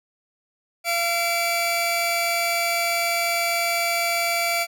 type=tone pair together; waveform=sawtooth; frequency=685.6 / 2312 Hz; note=F5 / D7; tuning=-32 / -28 cents; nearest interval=octave + major sixth; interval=2104 cents; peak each=-20 dBFS; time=0.84-4.67 s; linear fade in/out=50 ms; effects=none